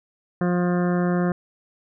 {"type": "harmonic tone", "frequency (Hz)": 177.2, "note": "F3", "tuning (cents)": 25, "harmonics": [1, 2, 3, 4, 6, 7, 8, 9, 10], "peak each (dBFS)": [-20, -26, -30, -32, -36, -37, -38, -39, -40], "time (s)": [0.41, 1.32], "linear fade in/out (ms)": 2, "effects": []}